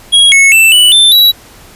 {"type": "tone with pitch steps", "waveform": "square", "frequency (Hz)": [3305, 2197, 2662, 2965, 3551, 3905], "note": ["G#7", "C#7", "E7", "F#7", "A7", "B7"], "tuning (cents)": [-9, -16, 16, 3, 15, -20], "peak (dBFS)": -3, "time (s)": [0.12, 1.32], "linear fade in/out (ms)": 20, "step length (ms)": 200, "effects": ["pink hiss -37 dBFS RMS until 1.75 s", "resampled to 32000 Hz"]}